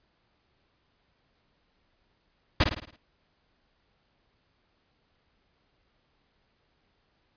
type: noise with echo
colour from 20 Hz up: pink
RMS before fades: -20 dBFS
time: 2.6-2.64 s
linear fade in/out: 5 ms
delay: 54 ms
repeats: 6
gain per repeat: -6 dB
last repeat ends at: 2.964 s
effects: pink hiss -71 dBFS RMS until 7.36 s + resampled to 11025 Hz